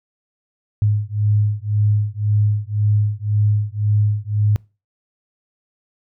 sine beating tone pair, 103.83 / 105.73 Hz, G#2 / G#2, 0 / +31 cents, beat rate 1.9 Hz, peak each -18 dBFS, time 0.82-4.56 s, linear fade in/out 0 ms, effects noise-tail reverb RT60 0.3 s tail -25 dB re dry

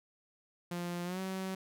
sawtooth tone with pitch glide, 174.61 to 189.32 Hz, F3 to F#3, 0 to +40 cents, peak -32 dBFS, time 0.71-1.55 s, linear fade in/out 5 ms, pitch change +140 cents, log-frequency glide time 1.04-1.2 s, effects none

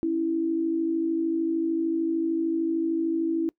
sine tone pair together, 276.3 / 329.6 Hz, C#4 / E4, -6 / 0 cents, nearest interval minor third, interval 306 cents, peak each -31 / -23 dBFS, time 0.03-3.49 s, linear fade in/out 0 ms, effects noise-tail reverb RT60 0.1 s tail -23 dB re dry

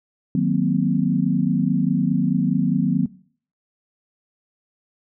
sine chord, C half-diminished seventh, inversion first, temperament equal with one note detuned, 155.56 / 185 / 233.1 / 258 Hz, Eb3 / Gb3 / Bb3 / C4, 0 / 0 / 0 / -24 cents, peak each -23 / -20 / -23 / -23 dBFS, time 0.35-3.06 s, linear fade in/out 2 ms, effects noise-tail reverb RT60 0.5 s tail -19 dB re dry

